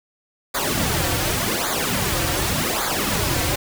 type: noise with flanger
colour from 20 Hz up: pink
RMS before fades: -22 dBFS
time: 0.54-3.56 s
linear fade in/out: 10 ms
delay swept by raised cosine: 0.35 to 4.85 ms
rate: 0.87 Hz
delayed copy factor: -0.8
effects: none